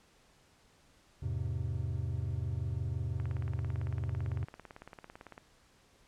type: chord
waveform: triangle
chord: E augmented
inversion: none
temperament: just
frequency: 82.41 / 103.01 / 128.76 Hz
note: E2 / G#2 / B#2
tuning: 0 / -14 / -27 cents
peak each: -35 dBFS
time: 1.22-4.45 s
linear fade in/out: 10 ms
type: click train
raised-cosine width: 0.5 ms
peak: -32 dBFS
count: 40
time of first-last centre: 3.2-5.379 s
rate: 17.9 Hz
effects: pink hiss -65 dBFS RMS until 6.07 s + low-pass 9000 Hz 12 dB/octave